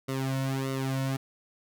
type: tone with flanger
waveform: sawtooth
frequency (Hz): 133.8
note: C3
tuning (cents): +39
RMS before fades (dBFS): -30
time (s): 0.08-1.17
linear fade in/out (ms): 10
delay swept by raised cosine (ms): 1.2 to 2.5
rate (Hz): 1.6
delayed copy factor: -0.9
effects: none